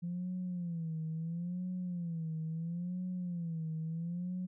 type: tone with vibrato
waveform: sine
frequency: 170.5 Hz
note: F3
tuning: 41 cents flat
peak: -34 dBFS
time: 0.02-4.47 s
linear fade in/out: 20 ms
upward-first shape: sine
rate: 0.74 Hz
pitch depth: 120 cents each way
effects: tanh soft clip ceiling -31 dBFS